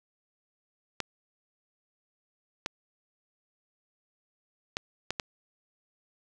clicks, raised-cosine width 0.2 ms, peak -13 dBFS, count 5, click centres 1.003 / 2.661 / 4.769 / 5.106 / 5.198 s, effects none

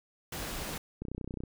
pink noise, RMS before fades -38 dBFS, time 0.32-0.78 s, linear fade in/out 5 ms
click train, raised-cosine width 3 ms, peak -25 dBFS, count 14, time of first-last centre 1.02-1.437 s, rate 31.2 Hz
effects none

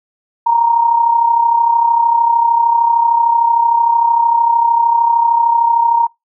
sine tone with amplitude modulation, 932.3 Hz, A#5, in tune, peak -6 dBFS, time 0.46-6.07 s, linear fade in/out 10 ms, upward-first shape sine, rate 33.2 Hz, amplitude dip 60%, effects noise-tail reverb RT60 0.2 s tail -26 dB re dry

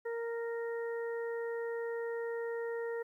harmonic tone, 464.5 Hz, A#4, 6 cents flat, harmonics 1 / 2 / 3 / 4, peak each -35 / -48 / -51 / -47 dBFS, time 0.05-3.03 s, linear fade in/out 10 ms, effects 12-bit

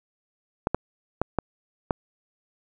clicks, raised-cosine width 1 ms, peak -8 dBFS, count 5, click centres 0.671 / 0.746 / 1.216 / 1.387 / 1.908 s, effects none

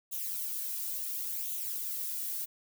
violet noise with flanger, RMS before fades -36 dBFS, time 0.11-2.46 s, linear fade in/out 20 ms, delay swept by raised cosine 0.29 to 2.09 ms, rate 0.71 Hz, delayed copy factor +0.55, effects none

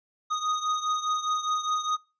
square beating tone pair, 1243 / 1247.9 Hz, D#6 / D#6, -2 / +5 cents, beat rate 4.9 Hz, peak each -28 / -32 dBFS, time 0.3-1.97 s, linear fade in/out 20 ms, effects noise-tail reverb RT60 0.3 s tail -23 dB re dry + resampled to 16000 Hz

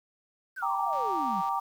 sine exponential sweep, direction down, 1616 to 172.7 Hz, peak -34 dBFS, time 0.56-1.42 s, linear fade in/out 20 ms
sine chord, G minor, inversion none, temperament equal with one note detuned, 784 / 932.3 / 1171.3 Hz, G5 / Bb5 / D6, 0 / 0 / -5 cents, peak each -31 dBFS, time 0.62-1.6 s, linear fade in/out 10 ms
click train, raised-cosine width 0.2 ms, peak -33 dBFS, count 78, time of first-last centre 0.93-1.488 s, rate 138 Hz
effects 9-bit

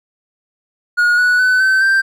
triangle tone with pitch steps, 1442 / 1473.2 / 1505 / 1537.5 / 1570.7 Hz, F#6 / F#6 / F#6 / G6 / G6, -45 / -8 / +29 / -34 / +3 cents, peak -8 dBFS, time 0.97-2.02 s, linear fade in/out 20 ms, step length 210 ms, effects none

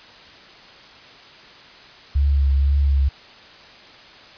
sine tone with vibrato, 69.6 Hz, C#2, 8 cents sharp, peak -14 dBFS, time 2.15-3.09 s, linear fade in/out 10 ms, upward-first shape triangle, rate 2 Hz, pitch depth 35 cents each way, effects white hiss -44 dBFS RMS until 4.37 s + resampled to 11025 Hz

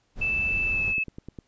brown noise, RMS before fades -35 dBFS, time 0.15-0.95 s, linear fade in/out 50 ms
sine tone with pitch glide, 2637 to 2605 Hz, E7 to E7, 0 to -21 cents, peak -23 dBFS, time 0.21-1.04 s, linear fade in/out 10 ms, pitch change -21 cents, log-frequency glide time 0.68-0.84 s
click train, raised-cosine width 3 ms, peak -25 dBFS, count 6, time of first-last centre 0.88-1.388 s, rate 9.85 Hz
effects pink hiss -69 dBFS RMS until 1.47 s + resampled to 16000 Hz

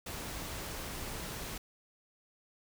pink noise, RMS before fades -41 dBFS, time 0.06-1.58 s, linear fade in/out 5 ms, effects none

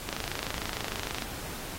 click train, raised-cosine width 0.2 ms, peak -14 dBFS, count 31, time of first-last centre 0.09-1.222 s, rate 26.5 Hz, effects pink hiss -40 dBFS RMS until 1.78 s + AAC 48 kbps

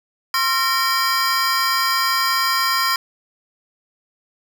square tone cluster, 1056 / 1363 / 1847 / 2298 / 4906 Hz, C6 / F6 / A#6 / D7 / D#8, +16 / -43 / -16 / -38 / -25 cents, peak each -22 / -24 / -25 / -29 / -23 dBFS, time 0.34-2.96 s, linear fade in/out 2 ms, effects none

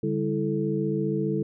sine tone cluster, 145.3 / 200.2 / 329.4 / 435.8 Hz, D3 / G3 / E4 / A4, -18 / +37 / -1 / -17 cents, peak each -29 dBFS, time 0.03-1.43 s, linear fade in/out 5 ms, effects none

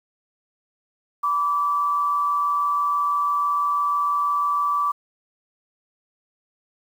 sine tone pair together, 991.9 / 1158 Hz, B5 / D6, +7 / -25 cents, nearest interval minor third, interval 268 cents, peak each -30 / -19 dBFS, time 1.23-4.92 s, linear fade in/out 10 ms, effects 8-bit

